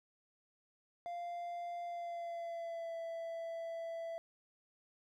triangle tone with pitch glide, 695 to 664.4 Hz, F5 to E5, -9 to +13 cents, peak -38 dBFS, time 1.06-4.18 s, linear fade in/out 0 ms, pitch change -78 cents, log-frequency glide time 1.85-2.96 s, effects none

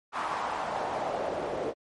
pink noise with band-pass filter sweep, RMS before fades -32 dBFS, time 0.12-1.74 s, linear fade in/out 50 ms, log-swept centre 1100 to 500 Hz, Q 2.6, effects MP3 48 kbps

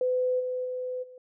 sine tone with level steps, 505 Hz, B4, 39 cents sharp, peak -23 / -28 / -30 / -45 dBFS, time 0.01-1.18 s, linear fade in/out 2 ms, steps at 0.39 / 0.64 / 1.02 s, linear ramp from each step 20 ms, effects none

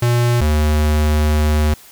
square tone pair in turn, 120 / 75.76 Hz, B2 / D#2, -49 / -46 cents, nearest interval minor sixth, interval 797 cents, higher first, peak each -13 dBFS, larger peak neither, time 0.02-0.41 / 0.41-1.74 s, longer second, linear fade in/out 5 ms, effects white hiss -43 dBFS RMS until 1.91 s

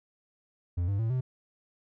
triangle tone with pitch steps, 87.5 / 99.36 / 112.82 / 128.11 Hz, F2 / G2 / A2 / C3, +4 / +24 / +44 / -36 cents, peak -24 dBFS, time 0.77-1.21 s, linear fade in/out 10 ms, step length 110 ms, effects none

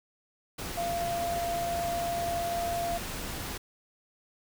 sine tone in noise, 688 Hz, F5, 26 cents flat, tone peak -29 dBFS, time 0.77-2.98 s, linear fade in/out 10 ms, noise pink, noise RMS -37 dBFS, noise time 0.58-3.58 s, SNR +5 dB, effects none

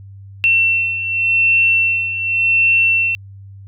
sine beating tone pair, 2700 / 2700.88 Hz, E7 / E7, +41 / +41 cents, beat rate 0.88 Hz, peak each -19 / -13 dBFS, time 0.44-3.15 s, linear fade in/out 0 ms, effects added 98 Hz sine -34 dBFS peak until 3.67 s

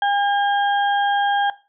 harmonic tone, 808 Hz, G#5, 48 cents flat, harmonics 1 / 2 / 4, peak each -17 / -23 / -29 dBFS, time 0.02-1.5 s, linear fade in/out 2 ms, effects noise-tail reverb RT60 0.3 s tail -17 dB re dry

